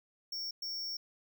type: tone bursts at uneven times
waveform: square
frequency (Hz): 5480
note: F8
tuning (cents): -34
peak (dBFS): -37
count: 2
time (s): 0.32-0.51 / 0.62-0.97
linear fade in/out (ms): 5
effects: none